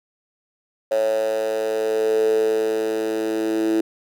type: tone with high-pass filter sweep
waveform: 10% pulse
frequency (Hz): 110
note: A2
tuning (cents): 0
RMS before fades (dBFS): -21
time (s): 0.91-3.81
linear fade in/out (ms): 5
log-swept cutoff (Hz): 550 to 340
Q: 9.8
effects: none

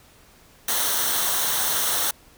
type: noise with comb filter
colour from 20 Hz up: white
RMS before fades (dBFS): -23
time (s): 0.68-2.11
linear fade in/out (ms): 5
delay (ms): 0.41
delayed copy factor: -0.6
effects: pink hiss -53 dBFS RMS until 2.37 s

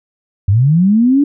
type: linear sweep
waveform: sine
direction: up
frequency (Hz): 90.4 to 293.7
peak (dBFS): -7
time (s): 0.48-1.24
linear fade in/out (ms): 5
effects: none

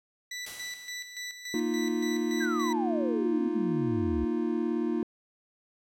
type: tone with tremolo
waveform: 20% pulse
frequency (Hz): 1975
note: B6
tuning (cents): 0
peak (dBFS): -30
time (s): 0.31-2.73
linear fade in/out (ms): 5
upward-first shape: square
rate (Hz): 3.5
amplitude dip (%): 60
type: noise with exponential decay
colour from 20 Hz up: white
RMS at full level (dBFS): -40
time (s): 0.46-1.43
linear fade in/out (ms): 5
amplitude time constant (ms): 210
type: chord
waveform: triangle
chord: Bb suspended fourth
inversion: none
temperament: equal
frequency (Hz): 233.1 / 311.1 / 349.2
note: Bb3 / Eb4 / F4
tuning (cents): 0 / 0 / 0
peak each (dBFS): -29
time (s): 1.54-5.03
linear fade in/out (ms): 2
type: exponential sweep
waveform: sine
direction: down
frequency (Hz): 1654 to 64.6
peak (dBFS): -31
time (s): 2.4-4.25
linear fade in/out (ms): 10
effects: low-pass 12000 Hz 12 dB/octave

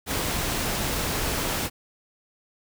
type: noise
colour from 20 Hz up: pink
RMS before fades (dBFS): -27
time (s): 0.06-1.7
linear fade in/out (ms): 50
effects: none

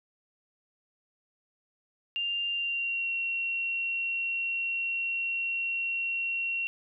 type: tone with pitch glide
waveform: sine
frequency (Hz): 2794 to 2735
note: F7 to F7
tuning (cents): 0 to -37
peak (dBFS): -28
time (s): 2.16-6.67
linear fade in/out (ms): 0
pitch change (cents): -37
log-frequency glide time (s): 2.5-3.11
effects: none

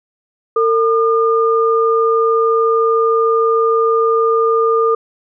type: tone pair together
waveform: sine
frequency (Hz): 453.3 / 1210.2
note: A#4 / D#6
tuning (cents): -48 / -48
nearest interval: octave + perfect fourth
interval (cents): 1700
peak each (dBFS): -12 / -15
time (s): 0.56-4.95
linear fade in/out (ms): 5
effects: none

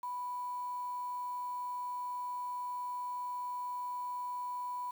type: tone with quantisation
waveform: sine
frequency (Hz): 987.8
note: B5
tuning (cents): 0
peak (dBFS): -36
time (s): 0.03-4.91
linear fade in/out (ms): 5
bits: 9
effects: none

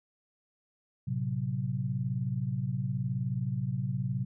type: chord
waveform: sine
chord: F# diminished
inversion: first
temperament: equal with one note detuned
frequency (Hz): 111.73 / 130.81 / 185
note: A2 / C3 / F#3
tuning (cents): +27 / 0 / 0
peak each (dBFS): -35 / -31 / -36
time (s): 1.07-4.25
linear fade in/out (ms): 10
effects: none

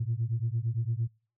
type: beating tone pair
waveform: sine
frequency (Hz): 111.4 / 120.2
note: A2 / B2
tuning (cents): +22 / -46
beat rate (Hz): 8.8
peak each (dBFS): -29 / -30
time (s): 0-1.08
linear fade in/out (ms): 10
effects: noise-tail reverb RT60 0.4 s tail -26 dB re dry + tanh soft clip ceiling -21 dBFS

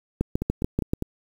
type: two click trains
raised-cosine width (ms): 3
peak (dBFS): -9 / -13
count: 6 / 4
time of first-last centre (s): 0.21-0.935 / 0.42-1.024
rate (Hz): 6.9 / 4.97
effects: 7-bit

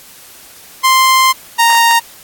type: tone pair in turn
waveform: sawtooth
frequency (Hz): 1046.5 / 928.3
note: C6 / A#5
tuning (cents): 0 / -7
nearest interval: major second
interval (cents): 207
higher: first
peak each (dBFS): -3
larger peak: neither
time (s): 0.83-1.33 / 1.58-2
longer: first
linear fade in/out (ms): 20
effects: white hiss -38 dBFS RMS until 2.23 s + AAC 64 kbps

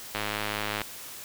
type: click train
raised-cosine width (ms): 0.3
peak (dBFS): -13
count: 71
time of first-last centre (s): 0.15-0.817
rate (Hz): 105
effects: white hiss -42 dBFS RMS until 1.24 s

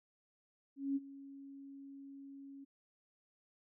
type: tone with ADSR envelope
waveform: sine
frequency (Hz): 276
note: C#4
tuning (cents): -7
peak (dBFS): -31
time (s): 0.76-2.65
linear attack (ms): 200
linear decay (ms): 31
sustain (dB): -18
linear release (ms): 16
effects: none

